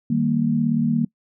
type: chord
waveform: sine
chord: Eb major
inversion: none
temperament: equal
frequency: 155.56 / 196 / 233.1 Hz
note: Eb3 / G3 / Bb3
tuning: 0 / 0 / 0 cents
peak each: -23 / -25 / -19 dBFS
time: 0.1-1.05 s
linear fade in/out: 5 ms
effects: noise-tail reverb RT60 0.1 s tail -23 dB re dry